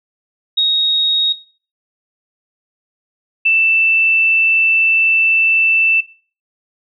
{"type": "tone pair in turn", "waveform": "sine", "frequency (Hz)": [3759, 2658], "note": ["A#7", "E7"], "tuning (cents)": [14, 14], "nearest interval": "tritone", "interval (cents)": 600, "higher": "first", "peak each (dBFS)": [-10, -9], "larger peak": "second", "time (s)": [[0.57, 1.33], [3.45, 6.01]], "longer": "second", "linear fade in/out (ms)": 10, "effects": ["noise-tail reverb RT60 0.4 s tail -19 dB re dry"]}